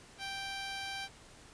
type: tone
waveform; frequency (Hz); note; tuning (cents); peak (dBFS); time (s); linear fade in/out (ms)
10% pulse; 784; G5; 0; -30; 0.18-1.09; 50
effects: pink hiss -56 dBFS RMS until 1.53 s + resampled to 22050 Hz